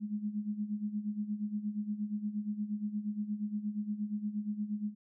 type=tone with tremolo; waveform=sine; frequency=209.4 Hz; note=G#3; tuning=15 cents sharp; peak=-30 dBFS; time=0-4.95 s; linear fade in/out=50 ms; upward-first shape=sine; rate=8.5 Hz; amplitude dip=75%; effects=none